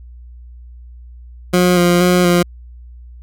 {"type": "tone with vibrato", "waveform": "20% pulse", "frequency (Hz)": 177.4, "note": "F3", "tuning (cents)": 27, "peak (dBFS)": -5, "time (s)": [1.53, 2.43], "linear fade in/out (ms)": 10, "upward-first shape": "square", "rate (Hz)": 2.1, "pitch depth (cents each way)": 20, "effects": ["added 60 Hz sine -34 dBFS peak until 3.22 s"]}